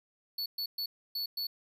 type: tone bursts at uneven times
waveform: square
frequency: 4435 Hz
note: C#8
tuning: in tune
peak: -33 dBFS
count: 5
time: 0.38-0.46 / 0.58-0.66 / 0.78-0.86 / 1.15-1.26 / 1.37-1.47 s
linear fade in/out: 5 ms
effects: none